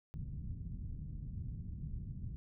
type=low-pass noise; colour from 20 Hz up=white; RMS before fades=-43 dBFS; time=0.14-2.36 s; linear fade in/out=0 ms; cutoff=150 Hz; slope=24 dB/octave; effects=none